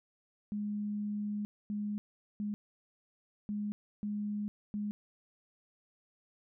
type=tone bursts at uneven times; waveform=sine; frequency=207.7 Hz; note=G#3; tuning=in tune; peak=-33 dBFS; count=6; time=0.52-1.45 / 1.7-1.98 / 2.4-2.54 / 3.49-3.72 / 4.03-4.48 / 4.74-4.91 s; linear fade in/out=0 ms; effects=none